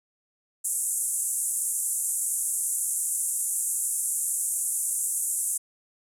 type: band-pass noise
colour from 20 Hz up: white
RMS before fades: -28 dBFS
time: 0.64-5.58 s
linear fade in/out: 10 ms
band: 7500 to 11000 Hz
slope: 48 dB/octave
effects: none